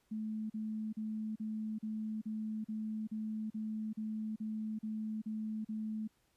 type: tone bursts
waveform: sine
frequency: 216.9 Hz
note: A3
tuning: 25 cents flat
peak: -36 dBFS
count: 14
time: 0.11-6.077 s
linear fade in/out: 10 ms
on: 390 ms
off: 39 ms
effects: pink hiss -75 dBFS RMS until 6.36 s + resampled to 32000 Hz